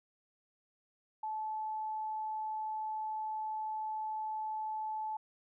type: tone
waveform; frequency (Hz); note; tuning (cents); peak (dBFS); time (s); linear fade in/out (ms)
sine; 867; A5; -26; -35; 1.23-5.17; 5
effects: none